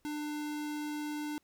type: tone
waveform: square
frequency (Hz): 298.6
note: D4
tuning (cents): +29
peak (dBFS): -36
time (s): 0.05-1.38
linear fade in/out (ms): 0
effects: pink hiss -74 dBFS RMS until 1.43 s